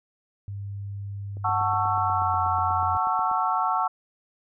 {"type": "tone with pitch glide", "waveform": "sine", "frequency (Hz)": [100, 90.65], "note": ["G2", "F#2"], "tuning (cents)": [35, -35], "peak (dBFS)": -31, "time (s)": [0.48, 2.97], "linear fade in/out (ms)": 0, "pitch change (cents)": -170, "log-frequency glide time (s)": [1.93, 2.4]}
{"type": "click train", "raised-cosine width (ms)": 2, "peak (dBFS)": -32, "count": 17, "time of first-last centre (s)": [1.37, 3.314], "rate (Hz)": 8.23}
{"type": "chord", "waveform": "sine", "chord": "F# minor seventh", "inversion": "none", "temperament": "just", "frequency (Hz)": [740, 888, 1110, 1332], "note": ["F#5", "A5", "C#6", "E6"], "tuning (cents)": [0, 16, 2, 18], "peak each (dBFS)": -27, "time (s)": [1.44, 3.88], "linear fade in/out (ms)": 10}
{"effects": []}